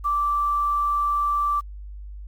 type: tone with quantisation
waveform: sine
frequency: 1168 Hz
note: D6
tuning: 10 cents flat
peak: -19 dBFS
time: 0.04-1.61 s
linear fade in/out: 20 ms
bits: 8
effects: added 50 Hz sine -34 dBFS peak until 2.27 s + MP3 96 kbps